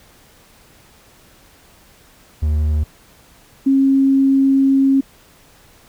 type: tone pair in turn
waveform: triangle / sine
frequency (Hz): 76 / 270.8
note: D#2 / C#4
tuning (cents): -40 / -40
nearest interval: octave + minor seventh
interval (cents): 2200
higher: second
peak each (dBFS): -12 / -10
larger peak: second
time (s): 2.42-2.84 / 3.66-5.01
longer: second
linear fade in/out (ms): 10
effects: pink hiss -49 dBFS RMS until 5.88 s